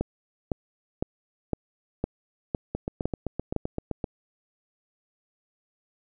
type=two click trains; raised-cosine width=2 ms; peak=-15 / -12 dBFS; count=11 / 8; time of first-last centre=2.75-4.042 / 0.01-3.563 s; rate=7.74 / 1.97 Hz; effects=none